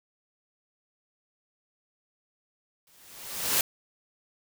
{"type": "noise with exponential growth", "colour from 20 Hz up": "white", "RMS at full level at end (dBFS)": -22, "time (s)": [2.87, 3.61], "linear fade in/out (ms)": 2, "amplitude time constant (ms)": 160, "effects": []}